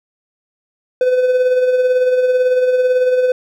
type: tone with tremolo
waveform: triangle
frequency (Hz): 505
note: B4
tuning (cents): +39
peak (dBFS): -7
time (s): 1.01-3.32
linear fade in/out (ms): 2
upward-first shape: sine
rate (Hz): 18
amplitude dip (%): 45
effects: none